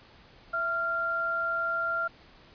sine tone pair together, 663.8 / 1386 Hz, E5 / F6, +12 / -14 cents, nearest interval octave + minor second, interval 1274 cents, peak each -35 / -27 dBFS, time 0.53-2.08 s, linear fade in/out 10 ms, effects pink hiss -55 dBFS RMS until 2.54 s + resampled to 11025 Hz

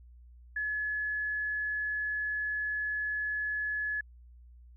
sine tone, 1705 Hz, G#6, 45 cents sharp, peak -30 dBFS, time 0.56-4.01 s, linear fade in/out 5 ms, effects added 60 Hz sine -51 dBFS peak until 4.76 s

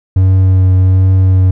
triangle tone with vibrato, 93.7 Hz, F#2, 22 cents sharp, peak -3 dBFS, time 0.16-1.51 s, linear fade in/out 5 ms, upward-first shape triangle, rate 1.3 Hz, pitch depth 17 cents each way, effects none

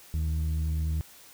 sine tone pair together, 76.19 / 157.2 Hz, D#2 / D#3, -36 / +18 cents, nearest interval octave + minor second, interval 1254 cents, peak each -24 / -32 dBFS, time 0.14-1.01 s, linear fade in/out 0 ms, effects tanh soft clip ceiling -23 dBFS + white hiss -52 dBFS RMS until 1.33 s

